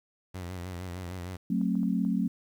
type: tone with vibrato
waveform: sawtooth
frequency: 90 Hz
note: F#2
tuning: 47 cents flat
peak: -32 dBFS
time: 0.34-1.37 s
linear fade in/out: 10 ms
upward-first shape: sine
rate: 6.5 Hz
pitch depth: 66 cents each way
type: clicks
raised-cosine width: 1 ms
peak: -37 dBFS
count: 7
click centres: 0.981 / 1.083 / 1.115 / 1.614 / 1.754 / 1.832 / 2.05 s
type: chord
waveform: sine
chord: F# diminished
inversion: none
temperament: just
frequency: 185 / 222 / 266.4 Hz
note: F#3 / A3 / C4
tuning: 0 / +16 / +31 cents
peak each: -28 / -29 / -31 dBFS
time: 1.5-2.28 s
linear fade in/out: 5 ms
effects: 10-bit